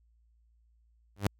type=tone with exponential growth; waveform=sawtooth; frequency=100.2 Hz; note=G2; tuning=38 cents sharp; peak=-18 dBFS; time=1.16-1.27 s; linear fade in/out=5 ms; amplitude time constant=22 ms; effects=added 57 Hz sine -63 dBFS peak until 1.39 s